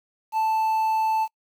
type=tone with quantisation; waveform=triangle; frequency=880 Hz; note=A5; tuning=in tune; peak=-18 dBFS; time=0.32-1.28 s; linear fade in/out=50 ms; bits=8; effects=noise-tail reverb RT60 0.1 s tail -26 dB re dry